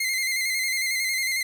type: tone with vibrato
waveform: sawtooth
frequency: 2093 Hz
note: C7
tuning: in tune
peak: -20 dBFS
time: 0-1.43 s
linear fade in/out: 5 ms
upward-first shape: square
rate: 11 Hz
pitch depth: 36 cents each way
effects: none